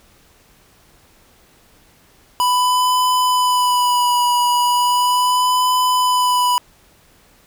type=tone with vibrato; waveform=square; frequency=989 Hz; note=B5; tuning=2 cents sharp; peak=-14 dBFS; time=2.4-6.58 s; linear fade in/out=0 ms; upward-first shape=sine; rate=0.37 Hz; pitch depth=26 cents each way; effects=pink hiss -52 dBFS RMS until 7.46 s